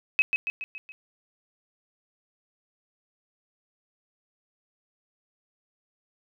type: tone with echo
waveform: sine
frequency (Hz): 2555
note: D#7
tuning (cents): +45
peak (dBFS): -16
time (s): 0.19-0.22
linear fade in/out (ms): 0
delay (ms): 140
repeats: 5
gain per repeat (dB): -5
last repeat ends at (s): 0.92
effects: none